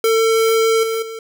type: tone with level steps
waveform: square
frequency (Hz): 448.9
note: A4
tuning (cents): +35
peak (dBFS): -13 / -19 / -28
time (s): 0.04-1.19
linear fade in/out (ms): 2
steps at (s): 0.83 / 1.02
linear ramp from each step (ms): 5
effects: none